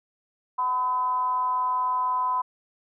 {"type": "tone with frequency modulation", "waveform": "sine", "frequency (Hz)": 1008, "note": "B5", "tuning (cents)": 35, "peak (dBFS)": -22, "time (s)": [0.58, 2.42], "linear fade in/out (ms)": 10, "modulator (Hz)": 262, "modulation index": 0.37, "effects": []}